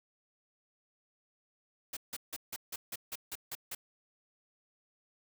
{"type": "noise bursts", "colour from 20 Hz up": "white", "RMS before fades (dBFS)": -40, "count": 10, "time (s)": [1.93, 3.75], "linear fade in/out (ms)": 5, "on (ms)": 38, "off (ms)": 160, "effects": []}